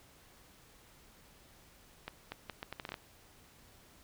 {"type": "accelerating click train", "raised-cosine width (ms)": 0.3, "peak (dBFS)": -24, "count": 10, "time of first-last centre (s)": [2.08, 2.942], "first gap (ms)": 240, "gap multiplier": 0.74, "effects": ["pink hiss -61 dBFS RMS until 4.03 s"]}